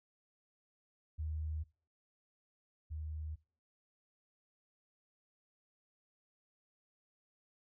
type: tone pair in turn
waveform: sine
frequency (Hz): 77.78 / 77.49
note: D#2 / D#2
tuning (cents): 0 / -7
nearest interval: unison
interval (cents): 7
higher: first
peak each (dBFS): -36 / -39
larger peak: first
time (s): 1.18-1.64 / 2.9-3.36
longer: neither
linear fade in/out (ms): 20
effects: noise-tail reverb RT60 0.4 s tail -23 dB re dry